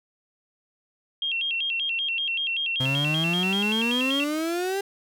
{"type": "tone with vibrato", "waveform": "sine", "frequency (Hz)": 2960, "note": "F#7", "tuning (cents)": 0, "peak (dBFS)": -24, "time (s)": [1.22, 4.24], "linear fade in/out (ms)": 2, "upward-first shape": "square", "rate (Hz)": 5.2, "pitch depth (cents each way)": 150}
{"type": "exponential sweep", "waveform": "35% pulse", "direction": "up", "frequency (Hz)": [128.3, 401.1], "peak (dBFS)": -23, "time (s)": [2.8, 4.81], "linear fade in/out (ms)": 5}
{"effects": []}